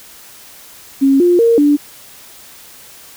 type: tone with pitch steps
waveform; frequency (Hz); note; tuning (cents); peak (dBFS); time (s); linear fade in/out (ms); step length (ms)
sine; 272.5 / 352.1 / 463.1 / 291.3; C#4 / F4 / A#4 / D4; -29 / +14 / -11 / -14; -7; 1.01-1.77; 20; 190
effects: white hiss -39 dBFS RMS until 3.16 s